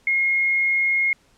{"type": "tone", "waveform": "sine", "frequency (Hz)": 2150, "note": "C7", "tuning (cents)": 47, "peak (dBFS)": -17, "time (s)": [0.07, 1.13], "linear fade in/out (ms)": 2, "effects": ["pink hiss -59 dBFS RMS until 1.37 s", "low-pass 9000 Hz 12 dB/octave"]}